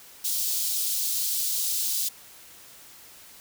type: high-pass noise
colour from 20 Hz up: white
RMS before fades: -27 dBFS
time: 0.24-2.09 s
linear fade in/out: 10 ms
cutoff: 3700 Hz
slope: 24 dB/octave
effects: white hiss -49 dBFS RMS until 3.4 s